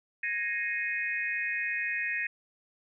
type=tone cluster; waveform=sine; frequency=1667 / 1861 / 2154 / 2498 Hz; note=G#6 / A#6 / C7 / D#7; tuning=+6 / -3 / +50 / +6 cents; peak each=-38 / -32 / -37 / -34 dBFS; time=0.23-2.27 s; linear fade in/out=5 ms; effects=none